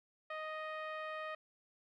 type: tone with low-pass filter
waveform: 10% pulse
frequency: 623 Hz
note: D#5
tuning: 2 cents sharp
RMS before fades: -43 dBFS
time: 0.3-1.35 s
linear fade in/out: 5 ms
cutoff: 1700 Hz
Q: 0.93
effects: none